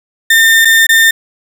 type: tone with dropouts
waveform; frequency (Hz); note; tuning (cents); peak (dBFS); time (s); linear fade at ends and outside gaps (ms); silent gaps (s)
35% pulse; 1808; A6; +47; -3; 0.3-1.11; 5; 0.649-0.653 / 0.868-0.89
effects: none